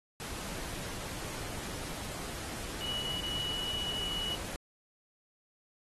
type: tone in noise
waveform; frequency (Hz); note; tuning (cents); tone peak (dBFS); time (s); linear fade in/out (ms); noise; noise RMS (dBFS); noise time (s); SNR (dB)
sine; 2936; F#7; -14; -34; 2.81-4.35; 0; pink; -41; 0.2-4.56; +4
effects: AAC 32 kbps